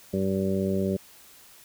harmonic tone, 96.1 Hz, G2, 34 cents flat, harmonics 1 / 2 / 3 / 4 / 5 / 6, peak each -33 / -26 / -37 / -29 / -35 / -33 dBFS, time 0.13-0.97 s, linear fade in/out 10 ms, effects white hiss -52 dBFS RMS until 1.64 s

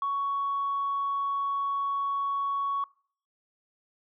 sine tone, 1115 Hz, C#6, 10 cents sharp, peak -25 dBFS, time 0.02-2.84 s, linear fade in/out 2 ms, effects noise-tail reverb RT60 0.5 s tail -24 dB re dry + tanh soft clip ceiling -22 dBFS

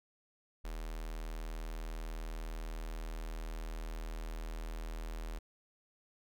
square tone with notch filter, 40.03 Hz, D#1, 50 cents sharp, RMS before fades -41 dBFS, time 0.64-5.39 s, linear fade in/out 10 ms, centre 120 Hz, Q 0.51, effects none

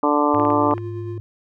harmonic tone, 147.1 Hz, D3, 3 cents sharp, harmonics 2 / 3 / 4 / 5 / 6 / 7 / 8, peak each -20 / -24 / -23 / -27 / -22 / -23 / -23 dBFS, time 0.03-0.74 s, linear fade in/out 2 ms
sine tone with pitch glide, 108 to 105.05 Hz, A2 to G#2, -32 to +20 cents, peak -28 dBFS, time 0.34-1.2 s, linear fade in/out 0 ms, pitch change -48 cents, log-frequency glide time 0.58-0.86 s
clicks, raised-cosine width 0.5 ms, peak -19 dBFS, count 6, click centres 0.347 / 0.398 / 0.451 / 0.503 / 0.711 / 0.78 s
triangle tone with tremolo, 349.2 Hz, F4, in tune, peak -26 dBFS, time 0.38-1.18 s, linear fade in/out 2 ms, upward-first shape sine, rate 8.7 Hz, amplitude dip 35%
effects none

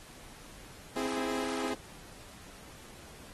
sawtooth chord, C augmented, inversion none, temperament equal, 261.6 / 329.6 / 415.3 Hz, C4 / E4 / G#4, 0 / 0 / 0 cents, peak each -32 / -35 / -33 dBFS, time 0.96-1.74 s, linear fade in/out 5 ms, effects pink hiss -52 dBFS RMS until 3.33 s + AAC 32 kbps

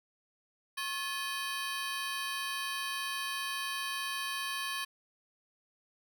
20% pulse ring-modulated tone, 1407 Hz, F6, 12 cents sharp, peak -26 dBFS, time 0.77-4.85 s, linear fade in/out 10 ms, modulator 316 Hz, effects none

